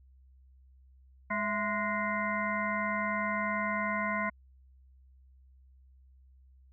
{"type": "harmonic tone with a mistuned harmonic", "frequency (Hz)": 207.7, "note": "G#3", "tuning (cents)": 0, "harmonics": [1, 3, 5, 7, 9, 10], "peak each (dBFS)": [-36, -37, -34, -38, -39, -36], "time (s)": [1.3, 4.3], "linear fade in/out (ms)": 10, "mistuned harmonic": 3, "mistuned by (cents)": 98, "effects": ["added 65 Hz sine -56 dBFS peak until 6.72 s"]}